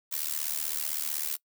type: noise with amplitude modulation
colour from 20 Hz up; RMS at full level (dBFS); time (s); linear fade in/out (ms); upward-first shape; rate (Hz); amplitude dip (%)
blue; -28; 0.11-1.37; 20; sine; 75.8; 95
effects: noise-tail reverb RT60 0.1 s tail -23 dB re dry